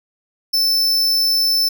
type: tone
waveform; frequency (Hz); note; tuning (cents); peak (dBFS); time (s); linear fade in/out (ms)
45% pulse; 5290; E8; +5; -14; 0.53-1.69; 10
effects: none

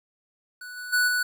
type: tone with level steps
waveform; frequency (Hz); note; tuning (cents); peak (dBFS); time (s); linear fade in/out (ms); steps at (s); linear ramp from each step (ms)
square; 1480; F#6; 0; -38 / -35 / -20 / -23; 0.61-1.23; 5; 0.76 / 0.92 / 1.07; 20
effects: 10-bit

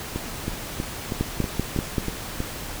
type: two click trains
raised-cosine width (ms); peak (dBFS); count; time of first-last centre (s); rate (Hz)
3; -13 / -9; 8 / 5; 0.16-2.404 / 1.21-1.982; 3.12 / 5.18
effects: pink hiss -34 dBFS RMS until 2.8 s

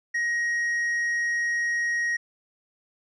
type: tone with tanh clipping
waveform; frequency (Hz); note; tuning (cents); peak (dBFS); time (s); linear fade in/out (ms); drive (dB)
sine; 1885; A#6; +19; -24; 0.14-2.17; 10; 4
effects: none

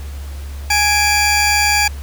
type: tone pair together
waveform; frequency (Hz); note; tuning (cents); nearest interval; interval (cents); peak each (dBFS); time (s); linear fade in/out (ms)
20% pulse; 831 / 2350; G#5 / D7; +1 / +1; octave + tritone; 1800; -10; 0.7-1.88; 5
effects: added 70 Hz sine -25 dBFS peak until 2.02 s + pink hiss -40 dBFS RMS until 2.02 s

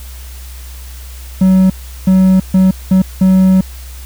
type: tone bursts at uneven times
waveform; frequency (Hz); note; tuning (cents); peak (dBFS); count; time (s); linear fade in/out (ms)
triangle; 188; F#3; +28; -3; 5; 1.41-1.7 / 2.07-2.4 / 2.54-2.71 / 2.91-3.02 / 3.21-3.61; 5
effects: added 63 Hz sine -27 dBFS peak until 4.05 s + white hiss -37 dBFS RMS until 4.05 s

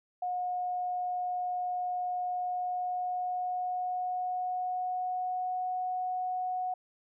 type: tone with pitch glide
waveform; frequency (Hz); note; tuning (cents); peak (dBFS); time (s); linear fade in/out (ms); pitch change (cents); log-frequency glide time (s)
sine; 723 to 734.8; F#5 to F#5; -40 to -12; -30; 0.22-6.74; 5; +28; 2.25-5.69
effects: none

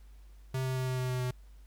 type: tone with pitch steps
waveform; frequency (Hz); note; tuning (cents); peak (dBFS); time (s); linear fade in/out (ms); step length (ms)
square; 130.81 / 129.98 / 129.16 / 128.34 / 127.53 / 126.72 / 125.92; C3 / C3 / C3 / C3 / C3 / B2 / B2; 0 / -11 / -22 / -33 / -44 / +45 / +34; -31; 0.54-1.31; 5; 110
effects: added 50 Hz sine -50 dBFS peak until 1.66 s + pink hiss -68 dBFS RMS until 1.66 s

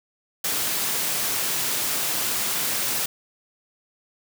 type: high-pass noise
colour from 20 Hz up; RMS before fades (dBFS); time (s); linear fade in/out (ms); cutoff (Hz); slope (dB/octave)
white; -25; 0.44-3.06; 5; 100; 24
effects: none

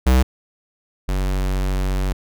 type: tone pair in turn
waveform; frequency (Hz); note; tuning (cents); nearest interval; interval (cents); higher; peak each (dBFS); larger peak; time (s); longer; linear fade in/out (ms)
square; 64.3 / 47.13; C2 / F#1; -30 / +33; perfect fourth; 537; first; -12 / -19; first; 0.06-0.23 / 1.08-2.13; second; 10
effects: none

